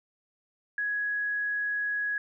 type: tone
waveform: sine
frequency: 1670 Hz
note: G#6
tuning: 9 cents sharp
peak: -27 dBFS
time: 0.78-2.18 s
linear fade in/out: 2 ms
effects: none